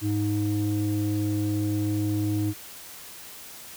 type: tone pair together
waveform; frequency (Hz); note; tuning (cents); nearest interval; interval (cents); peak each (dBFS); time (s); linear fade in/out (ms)
sine; 104.18 / 312.2; G#2 / D#4; +6 / +6; octave + perfect fifth; 1900; -24; 0.01-2.54; 50
effects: tanh soft clip ceiling -19 dBFS + white hiss -43 dBFS RMS until 3.76 s

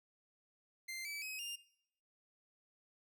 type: tone with pitch steps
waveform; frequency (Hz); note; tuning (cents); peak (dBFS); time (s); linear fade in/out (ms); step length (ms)
sawtooth; 2088 / 2303 / 2541 / 2803; C7 / D7 / D#7 / F7; -4 / -34 / +36 / +6; -39; 0.88-1.56; 10; 170
effects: noise-tail reverb RT60 0.7 s tail -18 dB re dry

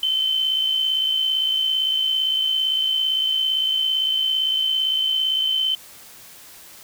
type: tone with amplitude modulation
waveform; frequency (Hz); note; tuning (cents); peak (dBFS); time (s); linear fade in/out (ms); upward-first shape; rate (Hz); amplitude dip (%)
sine; 3073; G7; -35; -16; 0.03-5.75; 2; sine; 57.7; 45
effects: white hiss -44 dBFS RMS until 6.83 s

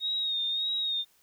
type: tone with vibrato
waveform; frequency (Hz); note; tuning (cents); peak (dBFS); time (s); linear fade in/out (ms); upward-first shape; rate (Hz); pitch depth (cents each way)
sine; 3729; A#7; 0; -27; 0-1.05; 50; sine; 1.7; 47
effects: white hiss -65 dBFS RMS until 1.22 s

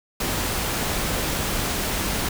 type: noise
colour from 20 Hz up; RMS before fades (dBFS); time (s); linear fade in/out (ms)
pink; -25; 0.2-2.29; 5
effects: none

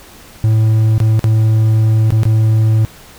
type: tone with dropouts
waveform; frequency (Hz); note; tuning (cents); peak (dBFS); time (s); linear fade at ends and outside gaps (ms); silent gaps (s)
triangle; 110; A2; 0; -6; 0.44-2.85; 0; 0.981-1.002 / 1.193-1.242 / 2.105-2.122 / 2.233-2.253
effects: pink hiss -39 dBFS RMS until 3.18 s

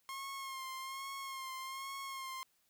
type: tone with vibrato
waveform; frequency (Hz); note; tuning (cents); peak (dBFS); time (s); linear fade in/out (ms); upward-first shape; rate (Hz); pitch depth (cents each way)
sawtooth; 1072; C6; +42; -38; 0.09-2.43; 0; sine; 1.2; 36
effects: white hiss -75 dBFS RMS until 2.69 s

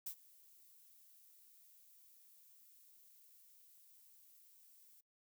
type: noise with ADSR envelope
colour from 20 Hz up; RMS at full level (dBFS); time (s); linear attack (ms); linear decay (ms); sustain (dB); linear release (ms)
violet; -42; 0.06-5.01; 8; 77; -23; 8
effects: noise-tail reverb RT60 0.1 s tail -22 dB re dry

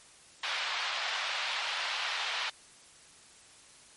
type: band-pass noise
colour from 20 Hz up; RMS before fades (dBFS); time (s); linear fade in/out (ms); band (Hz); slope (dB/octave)
white; -34; 0.43-2.5; 5; 700 to 4000; 24
effects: white hiss -56 dBFS RMS until 3.96 s + MP3 48 kbps

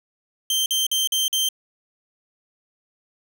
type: tone bursts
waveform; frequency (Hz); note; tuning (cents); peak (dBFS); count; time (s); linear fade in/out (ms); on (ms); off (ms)
sawtooth; 3136; G7; 0; -16; 5; 0.5-1.488; 2; 160; 47
effects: none

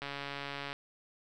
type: click train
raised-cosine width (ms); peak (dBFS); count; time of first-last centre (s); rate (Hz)
0.3; -23; 101; 0.02-0.729; 141
effects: none

